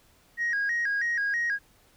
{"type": "tone with vibrato", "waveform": "sine", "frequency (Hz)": 1756, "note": "A6", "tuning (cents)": -4, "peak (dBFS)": -23, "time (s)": [0.37, 1.59], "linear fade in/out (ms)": 50, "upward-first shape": "square", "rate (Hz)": 3.1, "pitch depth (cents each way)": 120, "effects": ["tanh soft clip ceiling -22 dBFS", "pink hiss -61 dBFS RMS until 1.96 s"]}